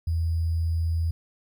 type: tone with sample-and-hold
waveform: sine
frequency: 82.5 Hz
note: E2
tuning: 2 cents sharp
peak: -22 dBFS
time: 0.07-1.11 s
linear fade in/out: 5 ms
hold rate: 4900 Hz
effects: none